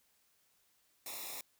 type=noise with comb filter; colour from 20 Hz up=white; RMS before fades=-44 dBFS; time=1.06-1.41 s; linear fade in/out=2 ms; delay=0.65 ms; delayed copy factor=-0.95; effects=white hiss -73 dBFS RMS until 1.59 s